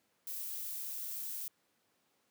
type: noise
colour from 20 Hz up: violet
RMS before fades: -41 dBFS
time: 0.27-1.48 s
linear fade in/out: 2 ms
effects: pink hiss -75 dBFS RMS until 2.3 s + high-pass 200 Hz 12 dB/octave